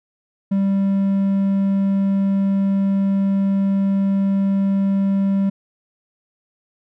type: tone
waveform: triangle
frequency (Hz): 196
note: G3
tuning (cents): 0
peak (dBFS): -13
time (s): 0.51-5.5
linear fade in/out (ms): 10
effects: none